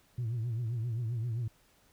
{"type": "tone with vibrato", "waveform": "sine", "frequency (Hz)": 116.5, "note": "A#2", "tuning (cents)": -1, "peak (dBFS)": -29, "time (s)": [0.18, 1.48], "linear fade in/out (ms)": 5, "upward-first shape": "triangle", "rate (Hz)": 7.6, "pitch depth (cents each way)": 130, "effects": ["tanh soft clip ceiling -29 dBFS", "pink hiss -66 dBFS RMS until 1.92 s"]}